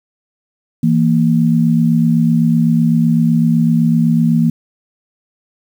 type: tone pair together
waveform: sine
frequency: 163.98 / 231.9 Hz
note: E3 / A#3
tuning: -9 / -9 cents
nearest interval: tritone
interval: 600 cents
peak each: -12 dBFS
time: 0.83-4.5 s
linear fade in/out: 5 ms
effects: 7-bit